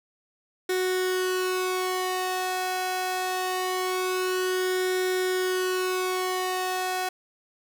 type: tone with flanger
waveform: sawtooth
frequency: 369.5 Hz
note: F#4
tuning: 2 cents flat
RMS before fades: -27 dBFS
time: 0.69-7.09 s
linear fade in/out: 5 ms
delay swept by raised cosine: 0.54 to 1.22 ms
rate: 0.23 Hz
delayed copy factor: +0.7
effects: none